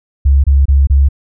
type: tone bursts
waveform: sine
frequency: 69 Hz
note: C#2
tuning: 7 cents flat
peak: -5 dBFS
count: 4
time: 0.25-1.088 s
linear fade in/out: 10 ms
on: 190 ms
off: 26 ms
effects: none